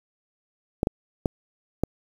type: clicks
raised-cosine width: 2 ms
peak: -8 dBFS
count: 4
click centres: 0.831 / 0.871 / 1.258 / 1.836 s
effects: 7-bit